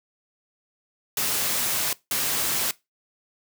white noise bursts at uneven times, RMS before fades -25 dBFS, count 2, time 1.17-1.93 / 2.11-2.71 s, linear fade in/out 2 ms, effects noise-tail reverb RT60 0.2 s tail -20 dB re dry + high-pass 80 Hz 12 dB/octave

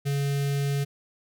square tone with notch filter, 140.7 Hz, C#3, 26 cents sharp, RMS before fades -26 dBFS, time 0.05-0.85 s, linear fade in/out 20 ms, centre 1000 Hz, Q 0.94, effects none

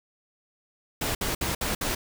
pink noise bursts, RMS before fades -28 dBFS, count 5, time 1.01-1.95 s, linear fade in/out 5 ms, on 140 ms, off 60 ms, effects none

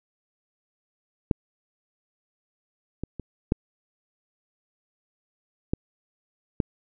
clicks, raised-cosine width 3 ms, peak -7 / -17 / -21 / -7 / -10 / -9 dBFS, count 6, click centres 1.312 / 3.036 / 3.197 / 3.521 / 5.735 / 6.602 s, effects none

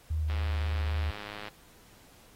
sine tone with vibrato, 77.6 Hz, D#2, 4 cents flat, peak -27 dBFS, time 0.1-1.11 s, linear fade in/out 10 ms, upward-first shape square, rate 3.8 Hz, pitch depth 14 cents each way
click train, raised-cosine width 0.3 ms, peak -25 dBFS, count 124, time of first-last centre 0.3-1.483 s, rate 104 Hz
effects pink hiss -58 dBFS RMS until 2.35 s + AAC 48 kbps

